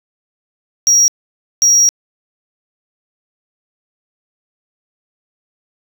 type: tone bursts at uneven times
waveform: sine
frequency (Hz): 5680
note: F8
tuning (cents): +28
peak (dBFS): -4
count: 2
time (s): 0.87-1.08 / 1.62-1.89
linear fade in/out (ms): 0
effects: tanh soft clip ceiling -6 dBFS + 7-bit